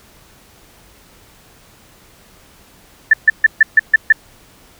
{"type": "tone bursts", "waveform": "sine", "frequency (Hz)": 1767, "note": "A6", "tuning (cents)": 7, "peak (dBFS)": -3, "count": 7, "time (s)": [3.11, 4.125], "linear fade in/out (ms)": 5, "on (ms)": 25, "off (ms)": 140, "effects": ["pink hiss -47 dBFS RMS until 4.79 s"]}